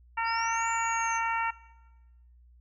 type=harmonic tone; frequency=456.8 Hz; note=A#4; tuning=35 cents flat; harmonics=2 / 3 / 4 / 5 / 6; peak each=-29 / -33 / -35 / -37 / -39 dBFS; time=0.17-1.51 s; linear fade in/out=10 ms
type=exponential two-way sweep; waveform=sine; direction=up then down; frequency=4779 to 7120 to 6160 Hz; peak=-37 dBFS; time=0.24-1.21 s; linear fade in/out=50 ms; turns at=0.69 s
effects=noise-tail reverb RT60 1.0 s tail -18 dB re dry + added 60 Hz sine -54 dBFS peak until 2.6 s